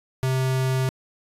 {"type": "tone", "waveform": "square", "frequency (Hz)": 130.81, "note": "C3", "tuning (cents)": 0, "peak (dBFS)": -21, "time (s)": [0.23, 0.89], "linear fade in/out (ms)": 0, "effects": ["resampled to 32000 Hz"]}